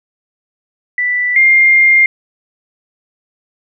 sine tone pair in turn, 1975.5 / 2113 Hz, B6 / C7, 0 / +16 cents, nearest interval minor second, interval 116 cents, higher second, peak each -12 / -5 dBFS, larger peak second, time 0.98-1.36 / 1.36-2.06 s, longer second, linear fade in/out 2 ms, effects none

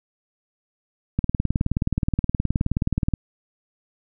click train, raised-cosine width 5 ms, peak -8 dBFS, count 38, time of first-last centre 1.19-3.137 s, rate 19 Hz, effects none

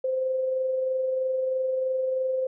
sine tone with amplitude modulation, 520 Hz, C5, 11 cents flat, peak -22 dBFS, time 0.04-2.47 s, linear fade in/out 5 ms, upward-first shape sine, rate 23.1 Hz, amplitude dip 30%, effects none

